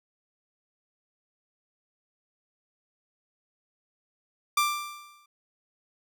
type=tone with exponential decay; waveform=sawtooth; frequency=1181 Hz; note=D6; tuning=9 cents sharp; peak=-16 dBFS; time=4.57-5.26 s; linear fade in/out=5 ms; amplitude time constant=150 ms; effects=none